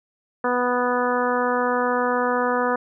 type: harmonic tone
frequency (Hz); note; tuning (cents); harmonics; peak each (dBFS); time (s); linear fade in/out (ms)
246.9; B3; 0; 1 / 2 / 3 / 4 / 5 / 6 / 7; -27 / -23 / -28 / -26 / -27 / -29 / -32; 0.44-2.76; 5
effects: none